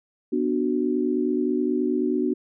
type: chord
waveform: sine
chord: B minor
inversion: none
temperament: just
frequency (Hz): 246.9 / 296.3 / 370.4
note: B3 / D4 / F#4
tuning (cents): 0 / +15 / +2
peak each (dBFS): -25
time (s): 0.32-2.34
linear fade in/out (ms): 10
effects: none